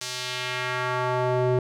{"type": "tone with band-pass filter sweep", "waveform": "square", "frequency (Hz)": 125.9, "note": "B2", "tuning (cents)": 34, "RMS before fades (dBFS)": -26, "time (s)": [0.01, 1.59], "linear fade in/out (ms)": 2, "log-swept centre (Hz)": [5900, 400], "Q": 1.2, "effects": []}